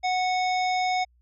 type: harmonic tone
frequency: 737 Hz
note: F#5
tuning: 7 cents flat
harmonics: 1 / 3 / 5 / 7 / 9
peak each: -23 / -30 / -37 / -37 / -44 dBFS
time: 0.03-1.05 s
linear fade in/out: 20 ms
effects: added 60 Hz sine -59 dBFS peak until 1.21 s